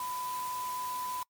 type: tone in noise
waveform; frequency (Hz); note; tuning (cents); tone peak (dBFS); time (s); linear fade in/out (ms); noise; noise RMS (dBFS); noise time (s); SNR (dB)
sine; 1000; B5; +21; -34; 0-1.23; 2; white; -44; 0-1.23; +7
effects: noise-tail reverb RT60 0.1 s tail -25 dB re dry + MP3 96 kbps